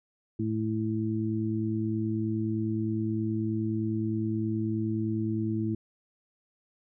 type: harmonic tone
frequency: 109.6 Hz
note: A2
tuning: 6 cents flat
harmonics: 1 / 2 / 3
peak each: -31 / -31 / -31 dBFS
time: 0.39-5.75 s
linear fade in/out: 5 ms
effects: none